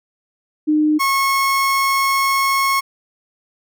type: tone pair in turn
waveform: sine / 30% pulse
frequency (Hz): 304.6 / 1091.8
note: D#4 / C#6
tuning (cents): -37 / -27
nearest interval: octave + minor seventh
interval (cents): 2210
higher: second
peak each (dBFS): -12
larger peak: neither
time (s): 0.67-0.99 / 0.99-2.81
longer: second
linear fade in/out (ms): 20
effects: none